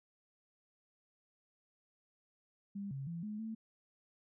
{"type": "tone with pitch steps", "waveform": "sine", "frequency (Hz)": [200.1, 136.4, 168.7, 211.5, 222], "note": ["G3", "C#3", "E3", "G#3", "A3"], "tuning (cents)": [36, -28, 40, 32, 16], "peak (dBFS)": -39, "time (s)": [2.75, 3.55], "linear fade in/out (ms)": 10, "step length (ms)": 160, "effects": []}